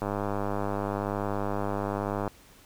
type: click train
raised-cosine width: 1 ms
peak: -16 dBFS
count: 229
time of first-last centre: 0.02-2.277 s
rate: 101 Hz
effects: pink hiss -55 dBFS RMS until 2.65 s